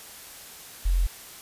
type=tone with quantisation; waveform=sine; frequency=43.65 Hz; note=F1; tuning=in tune; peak=-19 dBFS; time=0.85-1.07 s; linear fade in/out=10 ms; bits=8; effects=white hiss -44 dBFS RMS until 1.41 s + resampled to 32000 Hz